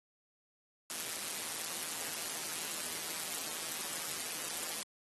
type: noise with amplitude modulation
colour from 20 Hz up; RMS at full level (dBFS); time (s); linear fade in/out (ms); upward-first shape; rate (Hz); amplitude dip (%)
white; -36; 0.9-4.83; 0; sine; 162; 80
effects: high-pass 150 Hz 12 dB/octave + AAC 32 kbps